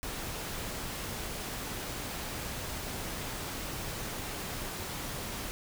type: noise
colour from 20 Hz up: pink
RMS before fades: -38 dBFS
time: 0.03-5.51 s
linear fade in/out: 0 ms
effects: none